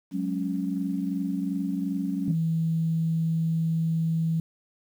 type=chord; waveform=sine; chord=F# suspended second; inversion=none; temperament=equal; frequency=185 / 207.7 / 277.2 Hz; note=F#3 / G#3 / C#4; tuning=0 / 0 / 0 cents; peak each=-29 / -32 / -29 dBFS; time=0.11-2.35 s; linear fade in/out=50 ms
type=tone; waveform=sine; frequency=162.9 Hz; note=E3; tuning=20 cents flat; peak=-22 dBFS; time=2.28-4.4 s; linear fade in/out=2 ms
effects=tanh soft clip ceiling -13 dBFS + 9-bit